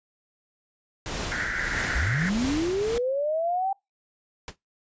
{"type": "noise with tremolo", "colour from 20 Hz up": "pink", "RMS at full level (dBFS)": -30, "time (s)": [1.06, 2.98], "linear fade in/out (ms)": 0, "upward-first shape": "triangle", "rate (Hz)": 1.6, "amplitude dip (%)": 60}
{"type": "band-pass noise", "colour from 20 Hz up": "pink", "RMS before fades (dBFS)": -30, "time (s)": [1.31, 2.3], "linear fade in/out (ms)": 10, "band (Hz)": [1400, 2100], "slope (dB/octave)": 96}
{"type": "linear sweep", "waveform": "sine", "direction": "up", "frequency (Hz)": [50.7, 792], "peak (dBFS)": -23, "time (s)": [1.95, 3.73], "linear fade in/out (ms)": 5}
{"type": "noise with exponential decay", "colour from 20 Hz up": "pink", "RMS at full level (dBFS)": -32, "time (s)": [4.48, 4.56], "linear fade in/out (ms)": 1, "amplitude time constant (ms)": 17}
{"effects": ["noise-tail reverb RT60 0.2 s tail -24 dB re dry", "resampled to 16000 Hz"]}